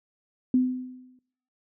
sine tone with exponential decay, 254 Hz, B3, 49 cents sharp, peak -16 dBFS, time 0.54-1.19 s, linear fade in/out 2 ms, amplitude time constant 140 ms, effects noise-tail reverb RT60 0.7 s tail -20 dB re dry

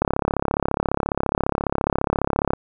click train, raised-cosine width 1 ms, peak -5 dBFS, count 88, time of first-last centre 0.02-2.534 s, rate 34.6 Hz, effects none

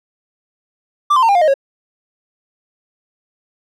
triangle tone with pitch steps, 1174.7 / 1034.5 / 911.1 / 802.3 / 706.6 / 622.3 / 548 Hz, D6 / C6 / A#5 / G5 / F5 / D#5 / C#5, 0 / -20 / -40 / +40 / +20 / 0 / -20 cents, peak -7 dBFS, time 1.1-1.541 s, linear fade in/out 10 ms, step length 63 ms, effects none

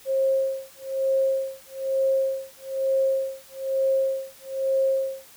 sine tone with tremolo, 535 Hz, C5, 38 cents sharp, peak -18 dBFS, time 0.05-5.32 s, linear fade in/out 50 ms, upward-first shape sine, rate 1.1 Hz, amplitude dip 100%, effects white hiss -50 dBFS RMS until 5.36 s

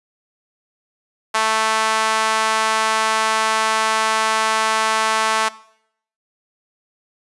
sawtooth tone with high-pass filter, 220 Hz, A3, in tune, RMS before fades -18 dBFS, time 1.34-5.49 s, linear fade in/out 10 ms, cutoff 980 Hz, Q 1.7, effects noise-tail reverb RT60 0.7 s tail -20 dB re dry + resampled to 24000 Hz

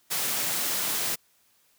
white high-pass noise, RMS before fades -28 dBFS, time 0.1-1.16 s, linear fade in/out 20 ms, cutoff 100 Hz, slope 96 dB/octave, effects white hiss -65 dBFS RMS until 1.78 s + high-pass 60 Hz 12 dB/octave

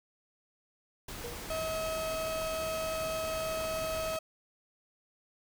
pink noise, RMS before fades -42 dBFS, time 1.08-4.17 s, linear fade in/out 5 ms
triangle tone with exponential decay, 477.1 Hz, A#4, 40 cents sharp, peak -35 dBFS, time 1.24-1.59 s, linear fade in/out 0 ms, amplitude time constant 75 ms
35% pulse tone, 640 Hz, D#5, 49 cents sharp, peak -31 dBFS, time 1.5-4.19 s, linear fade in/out 5 ms
effects none

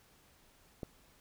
click, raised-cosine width 2 ms, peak -26 dBFS, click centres 0.832 s, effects pink hiss -65 dBFS RMS until 1.2 s

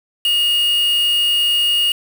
triangle tone with quantisation, 2861 Hz, F7, 41 cents sharp, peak -12 dBFS, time 0.25-1.92 s, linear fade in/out 2 ms, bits 4, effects none

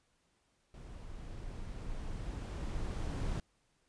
brown noise with level ramp, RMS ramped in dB -48 to -34 dBFS, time 0.74-3.4 s, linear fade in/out 2 ms, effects pink hiss -75 dBFS RMS until 3.88 s + resampled to 22050 Hz

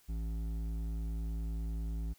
sine tone with hard clipping, 55 Hz, A1, in tune, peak -36 dBFS, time 0.08-2.14 s, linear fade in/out 20 ms, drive 10 dB, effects white hiss -66 dBFS RMS until 2.18 s

